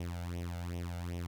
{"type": "tone with flanger", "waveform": "sawtooth", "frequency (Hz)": 86.9, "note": "F2", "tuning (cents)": -8, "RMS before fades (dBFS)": -39, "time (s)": [0, 1.27], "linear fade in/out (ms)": 5, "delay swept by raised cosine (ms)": [0.33, 1.43], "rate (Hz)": 2.6, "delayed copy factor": 0.8, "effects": []}